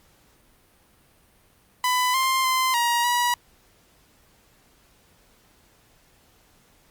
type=tone with pitch steps; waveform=sawtooth; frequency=1000 / 1052 / 1036 / 948 / 968 Hz; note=B5 / C6 / C6 / A#5 / B5; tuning=+21 / +9 / -17 / +29 / -35 cents; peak=-16 dBFS; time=1.84-3.34 s; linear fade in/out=2 ms; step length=300 ms; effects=pink hiss -59 dBFS RMS until 6.9 s + Opus 48 kbps